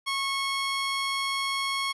15% pulse tone, 1095 Hz, C#6, 22 cents flat, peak -20 dBFS, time 0.06-1.93 s, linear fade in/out 20 ms, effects resampled to 24000 Hz

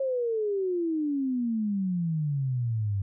sine exponential sweep, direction down, 545 to 96.3 Hz, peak -25 dBFS, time 0-3.02 s, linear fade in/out 5 ms, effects none

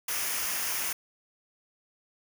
white noise with comb filter, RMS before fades -31 dBFS, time 0.08-0.93 s, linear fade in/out 5 ms, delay 0.25 ms, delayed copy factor -0.55, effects none

